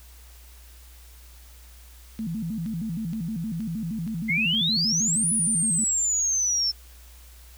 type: tone with vibrato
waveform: sine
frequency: 191.6 Hz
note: G3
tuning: 39 cents flat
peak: -27 dBFS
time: 2.19-5.84 s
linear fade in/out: 2 ms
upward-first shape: square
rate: 6.4 Hz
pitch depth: 250 cents each way
type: click train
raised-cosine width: 0.2 ms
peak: -31 dBFS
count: 7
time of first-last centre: 2.19-5.02 s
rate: 2.12 Hz
type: exponential two-way sweep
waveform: sine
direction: up then down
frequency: 2058 to 10000 to 5310 Hz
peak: -21 dBFS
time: 4.28-6.72 s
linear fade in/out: 20 ms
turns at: 5.3 s
effects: added 60 Hz sine -46 dBFS peak until 7.57 s + white hiss -53 dBFS RMS until 7.57 s